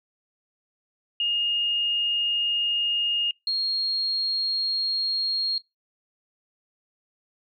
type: tone pair in turn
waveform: sine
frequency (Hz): 2843 / 4260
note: F7 / C8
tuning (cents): +30 / +30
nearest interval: perfect fifth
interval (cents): 700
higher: second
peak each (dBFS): -22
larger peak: neither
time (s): 1.2-3.31 / 3.47-5.58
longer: neither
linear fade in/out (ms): 2
effects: noise-tail reverb RT60 0.2 s tail -24 dB re dry